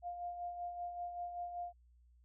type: tone with tremolo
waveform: sine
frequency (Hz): 703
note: F5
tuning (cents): +11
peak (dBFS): -38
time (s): 0.02-1.73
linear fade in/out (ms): 50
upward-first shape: sine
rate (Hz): 5.2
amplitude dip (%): 50
effects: added 60 Hz sine -63 dBFS peak until 2.24 s